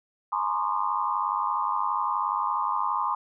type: tone cluster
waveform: sine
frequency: 844 / 941 / 1040 / 1112 / 1217 Hz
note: G#5 / A#5 / C6 / C#6 / D#6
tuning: +28 / +16 / -11 / +5 / -39 cents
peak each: -32 / -31 / -28 / -33 / -31 dBFS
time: 0.32-3.15 s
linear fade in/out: 5 ms
effects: none